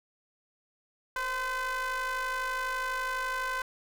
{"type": "ring-modulated tone", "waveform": "square", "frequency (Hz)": 250.8, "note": "B3", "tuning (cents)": 27, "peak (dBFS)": -28, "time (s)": [1.16, 3.62], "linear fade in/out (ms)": 2, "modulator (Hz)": 1280, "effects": []}